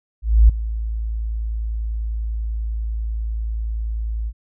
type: tone with ADSR envelope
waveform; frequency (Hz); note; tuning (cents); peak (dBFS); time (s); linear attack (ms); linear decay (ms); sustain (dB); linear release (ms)
sine; 55.1; A1; +3; -5; 0.22-4.33; 270; 7; -16; 55
effects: none